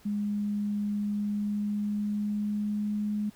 sine tone with pitch glide, 206.3 to 209.2 Hz, G#3 to G#3, -11 to +13 cents, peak -27 dBFS, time 0.05-3.3 s, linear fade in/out 10 ms, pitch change +24 cents, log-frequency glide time 1.08-3.16 s, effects pink hiss -58 dBFS RMS until 3.35 s

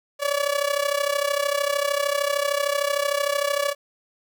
sawtooth tone with amplitude modulation, 571 Hz, D5, 49 cents flat, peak -14 dBFS, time 0.19-3.75 s, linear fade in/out 50 ms, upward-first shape sine, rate 33.2 Hz, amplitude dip 80%, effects none

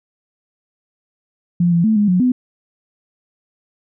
sine tone with pitch steps, 174 / 170 / 219.2 / 207.1 / 181 / 251.1 Hz, F3 / F3 / A3 / G#3 / F#3 / B3, -6 / -46 / -6 / -5 / -38 / +29 cents, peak -11 dBFS, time 1.6-2.32 s, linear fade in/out 5 ms, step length 120 ms, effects none

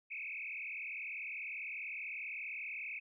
sine tone with frequency modulation, 2398 Hz, D7, 36 cents sharp, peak -40 dBFS, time 0.1-3 s, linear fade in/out 20 ms, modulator 40.1 Hz, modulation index 5.5, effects none

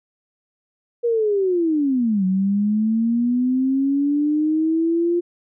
sine linear two-way sweep, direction down then up, 480.7 to 185 to 349.7 Hz, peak -16 dBFS, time 1.03-5.21 s, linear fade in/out 20 ms, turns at 2.25 s, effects none

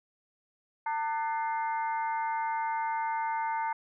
harmonic tone with a mistuned harmonic, 300 Hz, D4, 37 cents sharp, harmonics 3 / 4 / 5 / 6 / 7, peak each -29 / -43 / -41 / -47 / -42 dBFS, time 0.86-3.73 s, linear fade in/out 5 ms, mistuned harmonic 6, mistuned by -60 cents, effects none

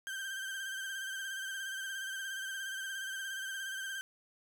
35% pulse tone with vibrato, 1568 Hz, G6, in tune, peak -36 dBFS, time 0.07-4.01 s, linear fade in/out 0 ms, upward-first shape sine, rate 17 Hz, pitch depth 41 cents each way, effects none

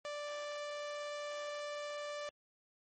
sawtooth tone, 587.3 Hz, D5, in tune, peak -36 dBFS, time 0.05-2.29 s, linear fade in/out 0 ms, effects low-pass 7000 Hz 12 dB/octave + MP3 32 kbps

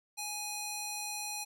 square tone with band-pass filter, 830.6 Hz, G#5, in tune, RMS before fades -39 dBFS, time 0.17-1.45 s, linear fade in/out 20 ms, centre 8400 Hz, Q 0.72, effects none

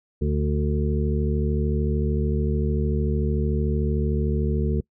harmonic tone with a mistuned harmonic, 73.42 Hz, D2, in tune, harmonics 1 / 2 / 3 / 5 / 6, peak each -23 / -26 / -28 / -30 / -31 dBFS, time 0.21-4.81 s, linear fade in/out 10 ms, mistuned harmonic 6, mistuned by +24 cents, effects noise-tail reverb RT60 0.1 s tail -24 dB re dry

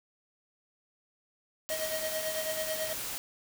white noise, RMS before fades -37 dBFS, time 1.69-3.18 s, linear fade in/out 0 ms
square tone with tremolo, 630 Hz, D#5, 21 cents sharp, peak -31 dBFS, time 1.7-2.93 s, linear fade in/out 2 ms, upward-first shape triangle, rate 9.1 Hz, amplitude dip 75%
effects none

